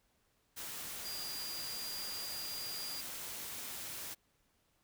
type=tone in noise; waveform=sine; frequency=4806 Hz; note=D8; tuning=39 cents sharp; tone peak=-42 dBFS; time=1.04-3.02 s; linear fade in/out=20 ms; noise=white; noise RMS=-44 dBFS; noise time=0.56-4.15 s; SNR=-1 dB; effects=pink hiss -75 dBFS RMS until 4.83 s